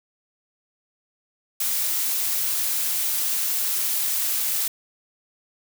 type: noise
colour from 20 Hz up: blue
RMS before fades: -24 dBFS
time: 1.6-4.68 s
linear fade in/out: 5 ms
effects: none